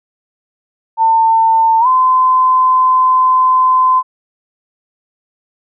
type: tone with pitch glide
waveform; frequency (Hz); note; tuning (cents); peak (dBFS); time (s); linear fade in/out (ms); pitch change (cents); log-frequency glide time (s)
sine; 899 to 1026.7; A5 to C6; +37 to -33; -7; 0.97-4.03; 50; +230; 1.8-1.87
effects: none